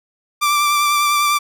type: tone with vibrato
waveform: sawtooth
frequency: 1174.7 Hz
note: D6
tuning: in tune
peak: -10 dBFS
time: 0.41-1.39 s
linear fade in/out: 20 ms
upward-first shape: sine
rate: 10 Hz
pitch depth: 20 cents each way
effects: none